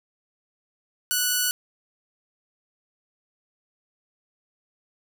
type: tone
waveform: 5% pulse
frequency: 1478 Hz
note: F#6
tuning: 2 cents flat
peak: -10 dBFS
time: 1.11-1.51 s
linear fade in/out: 0 ms
effects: none